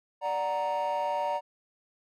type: chord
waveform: triangle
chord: D augmented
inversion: none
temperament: equal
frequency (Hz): 587.3 / 740 / 932.3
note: D5 / F#5 / A#5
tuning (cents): 0 / 0 / 0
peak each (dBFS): -29 / -31 / -27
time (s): 0.21-1.41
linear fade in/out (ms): 50
effects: tanh soft clip ceiling -21 dBFS